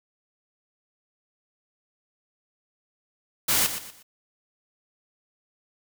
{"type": "noise with echo", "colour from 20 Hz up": "white", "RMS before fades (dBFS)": -22, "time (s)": [3.48, 3.67], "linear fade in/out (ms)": 10, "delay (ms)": 120, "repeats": 3, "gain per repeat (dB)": -10, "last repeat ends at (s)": 4.03, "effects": []}